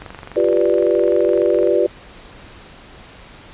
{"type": "click train", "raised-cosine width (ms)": 0.5, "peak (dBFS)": -18, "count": 40, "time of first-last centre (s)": [0.02, 1.673], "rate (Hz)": 23.6}
{"type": "chord", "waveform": "sine", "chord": "G dominant seventh", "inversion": "third", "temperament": "equal", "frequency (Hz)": [349.2, 392, 493.9, 587.3], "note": ["F4", "G4", "B4", "D5"], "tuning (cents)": [0, 0, 0, 0], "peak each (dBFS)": -18, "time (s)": [0.36, 1.87], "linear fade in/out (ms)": 10}
{"effects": ["pink hiss -41 dBFS RMS until 3.53 s", "resampled to 8000 Hz"]}